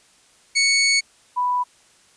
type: tone pair in turn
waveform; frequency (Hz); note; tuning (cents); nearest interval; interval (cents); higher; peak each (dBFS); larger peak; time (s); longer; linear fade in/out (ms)
20% pulse / sine; 2220 / 988.9; C#7 / B5; +2 / +2; octave + major second; 1400; first; -10 / -18; first; 0.55-1.01 / 1.36-1.64; first; 20
effects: white hiss -55 dBFS RMS until 2.16 s + resampled to 22050 Hz